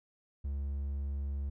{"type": "tone", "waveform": "triangle", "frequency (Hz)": 69.9, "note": "C#2", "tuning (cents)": 15, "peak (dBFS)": -31, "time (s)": [0.44, 1.5], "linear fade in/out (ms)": 10, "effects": []}